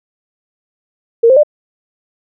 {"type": "tone with pitch steps", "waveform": "sine", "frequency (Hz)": [462.5, 525.2, 596.3], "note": ["A#4", "C5", "D5"], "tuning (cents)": [-14, 6, 26], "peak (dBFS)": -4, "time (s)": [1.23, 1.434], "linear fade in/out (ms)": 10, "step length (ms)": 68, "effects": []}